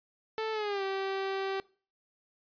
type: tone with pitch glide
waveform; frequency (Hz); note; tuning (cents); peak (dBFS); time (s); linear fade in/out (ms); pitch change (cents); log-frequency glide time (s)
sawtooth; 440 to 387.5; A4 to G4; 0 to -20; -27; 0.38-1.6; 0; -220; 0.52-0.83
effects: noise-tail reverb RT60 0.4 s tail -22 dB re dry + resampled to 11025 Hz